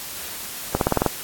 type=accelerating click train; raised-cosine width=1 ms; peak=-3 dBFS; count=7; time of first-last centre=0.75-1.063 s; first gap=62 ms; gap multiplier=0.93; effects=white hiss -33 dBFS RMS until 1.23 s + AAC 64 kbps